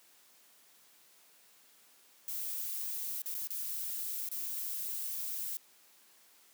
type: noise with dropouts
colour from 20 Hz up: violet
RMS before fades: -38 dBFS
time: 2.28-5.57 s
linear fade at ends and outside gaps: 0 ms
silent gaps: 3.219-3.259 / 3.343-3.35 / 3.472-3.505 / 4.288-4.315 s
effects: white hiss -63 dBFS RMS until 6.53 s + high-pass 200 Hz 12 dB/octave